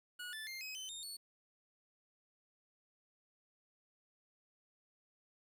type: tone with pitch steps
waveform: 25% pulse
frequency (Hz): 1457 / 1752.8 / 2109 / 2537 / 3052 / 3671 / 4417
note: F#6 / A6 / C7 / D#7 / G7 / A#7 / C#8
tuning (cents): -27 / -7 / +13 / +33 / -47 / -27 / -7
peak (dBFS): -40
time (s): 0.19-1.17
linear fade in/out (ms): 10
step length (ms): 140
effects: 11-bit